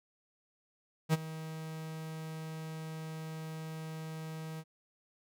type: tone with ADSR envelope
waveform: 45% pulse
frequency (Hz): 158.8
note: D#3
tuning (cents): +36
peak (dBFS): -23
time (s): 1.09-4.64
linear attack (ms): 44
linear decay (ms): 27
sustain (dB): -17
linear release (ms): 50
effects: none